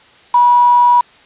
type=tone with quantisation; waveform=sine; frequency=970 Hz; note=B5; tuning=31 cents flat; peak=-6 dBFS; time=0.34-1.01 s; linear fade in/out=5 ms; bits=4; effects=white hiss -45 dBFS RMS until 1.25 s + resampled to 8000 Hz